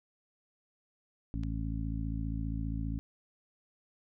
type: harmonic tone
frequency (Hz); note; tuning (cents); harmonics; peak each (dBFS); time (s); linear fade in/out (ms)
55; A1; 0; 1 / 2 / 3 / 4 / 5; -35 / -38 / -41 / -43 / -41; 1.34-2.99; 0
type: click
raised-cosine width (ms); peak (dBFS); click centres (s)
0.2; -32; 1.435
effects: none